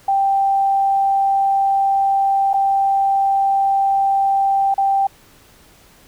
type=tone with dropouts; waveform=sine; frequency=785 Hz; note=G5; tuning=2 cents sharp; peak=-13 dBFS; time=0.08-5.07 s; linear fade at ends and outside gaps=5 ms; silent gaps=2.533-2.54 / 4.742-4.779 s; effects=pink hiss -49 dBFS RMS until 6.07 s